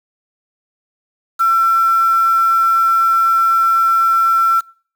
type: tone with quantisation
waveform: sine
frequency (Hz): 1346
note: E6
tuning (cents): +36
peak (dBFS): -10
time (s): 1.39-4.61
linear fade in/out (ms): 20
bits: 5
effects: noise-tail reverb RT60 0.5 s tail -26 dB re dry